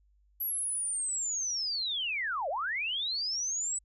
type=linear two-way sweep; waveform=sine; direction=down then up; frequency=11810 to 518 to 8000 Hz; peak=-30 dBFS; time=0.4-3.79 s; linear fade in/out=10 ms; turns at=2.49 s; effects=added 50 Hz sine -63 dBFS peak until 3.84 s